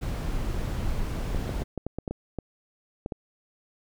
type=noise; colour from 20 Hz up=brown; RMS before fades=-29 dBFS; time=0.01-1.64 s; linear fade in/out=20 ms
type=clicks; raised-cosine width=2 ms; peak=-18 dBFS; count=11; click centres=1.347 / 1.493 / 1.62 / 1.777 / 1.866 / 1.986 / 2.078 / 2.11 / 2.387 / 3.061 / 3.122 s
effects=none